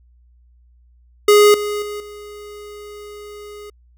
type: tone with level steps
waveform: square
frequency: 415.3 Hz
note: G#4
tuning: in tune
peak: -8 / -21 / -26 / -34 dBFS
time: 1.28-3.7 s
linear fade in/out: 5 ms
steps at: 1.54 / 1.82 / 2 s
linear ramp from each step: 2 ms
effects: added 60 Hz sine -49 dBFS peak until 3.97 s